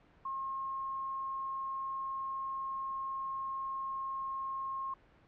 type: tone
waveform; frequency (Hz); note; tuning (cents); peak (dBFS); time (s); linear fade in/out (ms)
sine; 1074; C6; +45; -35; 0.25-4.94; 5
effects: pink hiss -63 dBFS RMS until 5.27 s + low-pass 2000 Hz 12 dB/octave